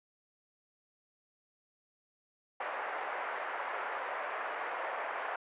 pink band-pass noise, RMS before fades -38 dBFS, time 2.6-5.36 s, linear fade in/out 5 ms, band 560 to 2000 Hz, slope 24 dB/octave, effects resampled to 8000 Hz

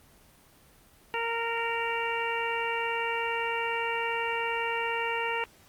harmonic tone, 462.5 Hz, A#4, 14 cents flat, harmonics 1 / 2 / 3 / 4 / 5 / 6, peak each -34 / -32 / -38 / -36 / -36 / -35 dBFS, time 1.14-5.44 s, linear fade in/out 0 ms, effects pink hiss -58 dBFS RMS until 5.68 s + Opus 24 kbps

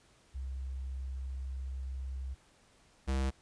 sine / square tone pair in turn, 65.8 / 66.56 Hz, C2 / C2, +10 / +30 cents, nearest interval unison, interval 20 cents, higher second, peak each -36 / -30 dBFS, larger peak second, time 0.34-2.35 / 3.07-3.31 s, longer first, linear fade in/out 20 ms, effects pink hiss -65 dBFS RMS until 3.41 s + resampled to 22050 Hz

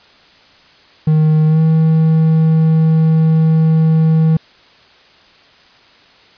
triangle tone with pitch glide, 155.56 to 159.75 Hz, D#3 to D#3, 0 to +46 cents, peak -6 dBFS, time 1.07-4.37 s, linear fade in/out 5 ms, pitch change +46 cents, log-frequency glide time 1.47-1.6 s, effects white hiss -46 dBFS RMS until 6.37 s + resampled to 11025 Hz

